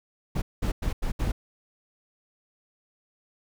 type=noise bursts at uneven times; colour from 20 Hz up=brown; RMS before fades=-26 dBFS; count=5; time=0.35-0.42 / 0.62-0.72 / 0.82-0.93 / 1.02-1.12 / 1.19-1.32 s; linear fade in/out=10 ms; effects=none